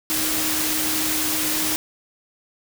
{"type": "tone in noise", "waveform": "sine", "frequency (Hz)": 311, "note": "D#4", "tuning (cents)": -1, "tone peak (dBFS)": -29, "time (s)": [0.1, 1.76], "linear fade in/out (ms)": 0, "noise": "white", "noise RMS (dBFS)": -23, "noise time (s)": [0.1, 1.76], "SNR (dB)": -9, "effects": []}